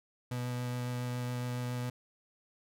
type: tone with vibrato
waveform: 35% pulse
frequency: 123.47 Hz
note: B2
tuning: in tune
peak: -32 dBFS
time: 0.31-1.9 s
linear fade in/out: 5 ms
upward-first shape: sine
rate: 7.2 Hz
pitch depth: 9 cents each way
effects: none